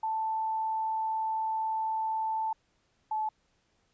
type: tone pair in turn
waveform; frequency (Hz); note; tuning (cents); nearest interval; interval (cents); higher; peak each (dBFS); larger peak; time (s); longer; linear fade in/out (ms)
sine; 882 / 865.8; A5 / A5; +4 / -28; unison; 32; first; -28; neither; 0.03-2.53 / 3.11-3.29; first; 5
effects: pink hiss -72 dBFS RMS until 3.93 s + resampled to 16000 Hz